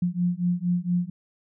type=beating tone pair; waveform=sine; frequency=174.61 / 178.91 Hz; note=F3 / F3; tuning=0 / +42 cents; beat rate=4.3 Hz; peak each=-25 dBFS; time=0.02-1.1 s; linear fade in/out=5 ms; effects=none